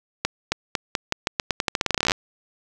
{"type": "accelerating click train", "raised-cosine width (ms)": 0.2, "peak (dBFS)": -3, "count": 24, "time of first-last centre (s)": [0.25, 2.118], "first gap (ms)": 270, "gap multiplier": 0.86, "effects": []}